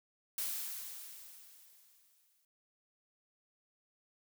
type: noise with exponential decay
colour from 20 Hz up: blue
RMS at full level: -36 dBFS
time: 0.38-2.45 s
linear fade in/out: 2 ms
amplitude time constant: 450 ms
effects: none